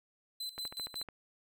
40% pulse tone with tremolo, 4042 Hz, B7, 39 cents sharp, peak -36 dBFS, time 0.4-1.03 s, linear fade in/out 5 ms, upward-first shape square, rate 5.4 Hz, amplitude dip 80%
click train, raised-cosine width 0.5 ms, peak -30 dBFS, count 8, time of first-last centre 0.58-1.087 s, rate 13.8 Hz
effects none

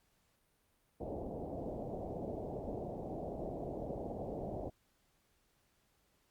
white low-pass noise, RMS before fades -42 dBFS, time 1-4.7 s, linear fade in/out 10 ms, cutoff 720 Hz, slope 48 dB/octave, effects pink hiss -75 dBFS RMS until 6.3 s + Opus 48 kbps

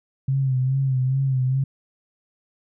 sine tone with vibrato, 132.1 Hz, C3, 17 cents sharp, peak -18 dBFS, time 0.28-1.64 s, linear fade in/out 5 ms, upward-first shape sine, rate 2.4 Hz, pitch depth 56 cents each way, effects none

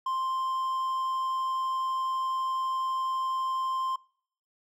triangle tone, 1048 Hz, C6, 2 cents sharp, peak -25 dBFS, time 0.06-3.96 s, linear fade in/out 5 ms, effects noise-tail reverb RT60 0.6 s tail -25 dB re dry

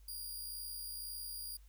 10% pulse tone with amplitude modulation, 4818 Hz, D8, 43 cents sharp, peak -34 dBFS, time 0.08-1.57 s, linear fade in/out 5 ms, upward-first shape sine, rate 61.9 Hz, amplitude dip 35%, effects added 50 Hz sine -56 dBFS peak until 1.68 s + white hiss -72 dBFS RMS until 1.68 s

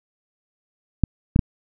clicks, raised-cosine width 5 ms, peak -3 dBFS, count 3, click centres 1.037 / 1.361 / 1.392 s, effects none

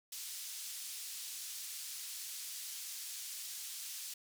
pink band-pass noise, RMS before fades -45 dBFS, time 0.12-4.14 s, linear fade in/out 5 ms, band 4700 to 15000 Hz, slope 12 dB/octave, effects none

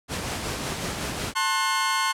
pink noise with tremolo, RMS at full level -28 dBFS, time 0.08-1.34 s, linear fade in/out 50 ms, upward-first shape sine, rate 5.4 Hz, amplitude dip 30%
sawtooth chord, F# diminished, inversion first, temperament just, 888 / 1065.6 / 1480 Hz, A5 / C6 / F#6, +16 / +31 / 0 cents, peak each -25 / -20 / -25 dBFS, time 1.35-2.13 s, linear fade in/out 20 ms
effects high-pass 60 Hz 12 dB/octave + low-pass 10000 Hz 12 dB/octave

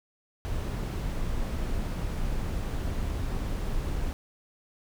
brown noise, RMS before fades -30 dBFS, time 0.45-4.13 s, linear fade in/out 0 ms, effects none

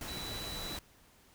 sine tone in noise, 3951 Hz, B7, in tune, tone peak -42 dBFS, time 0.08-0.77 s, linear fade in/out 2 ms, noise pink, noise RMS -42 dBFS, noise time 0.01-0.79 s, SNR -3 dB, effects pink hiss -63 dBFS RMS until 1.34 s

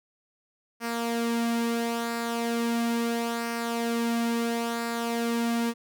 sawtooth tone with flanger, 233.1 Hz, A#3, in tune, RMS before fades -28 dBFS, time 0.8-5.74 s, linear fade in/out 50 ms, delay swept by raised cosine 0.27 to 3.97 ms, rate 0.37 Hz, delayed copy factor -0.5, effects none

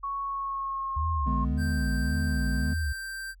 sine tone with pitch glide, 1108.7 to 1071.6 Hz, C#6 to C6, 0 to +41 cents, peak -29 dBFS, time 0.03-1.45 s, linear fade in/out 10 ms, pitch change -59 cents, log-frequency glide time 0.22-1.06 s
sine tone with vibrato, 69.3 Hz, C#2, in tune, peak -26 dBFS, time 0.96-2.93 s, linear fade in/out 10 ms, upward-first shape sine, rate 1.8 Hz, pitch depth 290 cents each way
triangle chord, G# diminished, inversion second, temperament just, 149.51 / 207.7 / 249.2 Hz, D3 / G#3 / B3, +31 / 0 / +16 cents, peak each -31 dBFS, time 1.26-2.74 s, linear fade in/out 10 ms
square tone, 1568 Hz, G6, in tune, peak -35 dBFS, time 1.57-3.35 s, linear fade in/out 50 ms
effects added 44 Hz sine -50 dBFS peak until 3.4 s

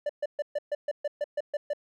triangle tone bursts, 587.3 Hz, D5, in tune, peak -24 dBFS, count 11, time 0.06-1.734 s, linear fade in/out 5 ms, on 34 ms, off 130 ms, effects none

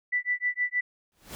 sine tone with tremolo, 1975.5 Hz, B6, in tune, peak -22 dBFS, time 0.12-0.81 s, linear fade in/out 10 ms, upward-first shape sine, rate 6.4 Hz, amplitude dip 100%
pink noise with exponential growth, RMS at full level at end -37 dBFS, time 1.12-1.35 s, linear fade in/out 0 ms, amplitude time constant 49 ms
effects none

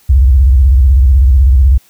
sine tone with vibrato, 65.5 Hz, C2, 2 cents sharp, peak -3 dBFS, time 0.09-1.78 s, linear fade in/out 10 ms, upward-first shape square, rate 16 Hz, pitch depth 170 cents each way, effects white hiss -48 dBFS RMS until 1.89 s

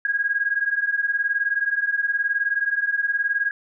sine beating tone pair, 1627 / 1646 Hz, G#6 / G#6, -36 / -16 cents, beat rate 19 Hz, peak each -24 / -22 dBFS, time 0.05-3.51 s, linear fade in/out 2 ms, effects none

